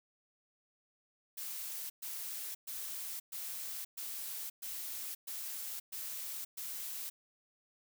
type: noise bursts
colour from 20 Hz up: blue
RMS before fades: -42 dBFS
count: 9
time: 1.37-7.1 s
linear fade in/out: 10 ms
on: 530 ms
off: 120 ms
effects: none